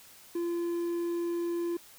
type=tone; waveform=triangle; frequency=343.1 Hz; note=F4; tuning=31 cents flat; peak=-27 dBFS; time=0.35-1.77 s; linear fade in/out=5 ms; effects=white hiss -54 dBFS RMS until 1.98 s